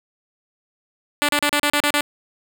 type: tone bursts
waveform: 5% pulse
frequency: 292.3 Hz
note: D4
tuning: 8 cents flat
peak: -5 dBFS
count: 8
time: 1.22-2.009 s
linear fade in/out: 0 ms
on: 68 ms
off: 35 ms
effects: none